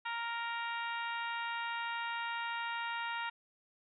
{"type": "harmonic tone", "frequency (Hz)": 466.2, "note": "A#4", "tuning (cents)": 0, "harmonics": [2, 3, 4, 5, 6, 7, 8], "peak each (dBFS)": [-39, -41, -43, -47, -46, -53, -51], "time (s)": [0.05, 3.3], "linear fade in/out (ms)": 10, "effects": []}